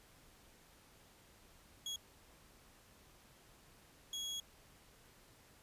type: tone bursts at uneven times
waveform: 30% pulse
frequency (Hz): 3322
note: G#7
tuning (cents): 0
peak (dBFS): -37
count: 2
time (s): 1.86-1.96 / 4.13-4.4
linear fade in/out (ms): 2
effects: pink hiss -64 dBFS RMS until 5.62 s + resampled to 32000 Hz